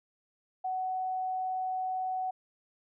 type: tone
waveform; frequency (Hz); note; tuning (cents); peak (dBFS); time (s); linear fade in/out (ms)
sine; 747; F#5; +16; -30; 0.64-2.31; 10
effects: none